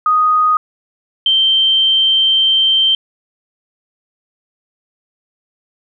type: tone pair in turn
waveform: sine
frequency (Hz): 1244.5 / 3130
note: D#6 / G7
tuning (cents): 0 / -3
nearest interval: octave + major third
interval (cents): 1597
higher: second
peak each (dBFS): -9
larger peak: neither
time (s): 0.06-0.57 / 1.26-2.95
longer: second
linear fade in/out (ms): 2
effects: none